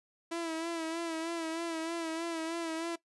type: tone with vibrato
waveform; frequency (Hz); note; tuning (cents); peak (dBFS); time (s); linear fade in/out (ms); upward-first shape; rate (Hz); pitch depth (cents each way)
sawtooth; 329.6; E4; 0; -30; 0.31-2.96; 10; sine; 3.2; 47
effects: noise-tail reverb RT60 0.1 s tail -18 dB re dry + resampled to 24000 Hz